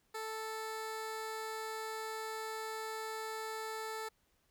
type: tone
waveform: 15% pulse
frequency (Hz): 440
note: A4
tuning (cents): 0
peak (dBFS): -33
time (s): 0.14-4.09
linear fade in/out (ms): 10
effects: pink hiss -75 dBFS RMS until 4.5 s